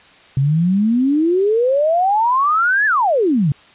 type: exponential two-way sweep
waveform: sine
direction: up then down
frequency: 130.81 to 1760 to 130.81 Hz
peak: -12 dBFS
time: 0.37-3.52 s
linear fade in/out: 2 ms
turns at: 2.86 s
effects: white hiss -46 dBFS RMS until 3.74 s + resampled to 8000 Hz